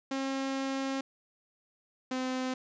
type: tone pair in turn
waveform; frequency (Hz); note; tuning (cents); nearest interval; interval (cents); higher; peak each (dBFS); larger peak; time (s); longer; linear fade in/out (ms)
sawtooth; 269.4 / 257.4; C#4 / C4; -49 / -28; minor second; 79; first; -27; neither; 0.11-1.01 / 2.11-2.54; first; 5
effects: resampled to 16000 Hz + 11-bit